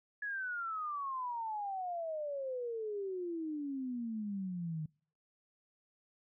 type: exponential sweep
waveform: sine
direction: down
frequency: 1700 to 152.2 Hz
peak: -36 dBFS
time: 0.22-4.86 s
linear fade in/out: 5 ms
effects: noise-tail reverb RT60 0.5 s tail -26 dB re dry